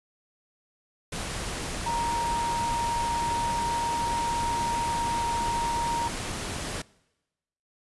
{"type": "tone in noise", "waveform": "sine", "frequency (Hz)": 936, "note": "A#5", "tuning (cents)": 7, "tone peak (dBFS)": -26, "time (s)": [1.86, 6.08], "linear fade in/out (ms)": 5, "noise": "pink", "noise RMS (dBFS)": -33, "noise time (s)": [1.12, 6.82], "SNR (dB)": 4, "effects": ["noise-tail reverb RT60 1.0 s tail -23 dB re dry", "resampled to 24000 Hz"]}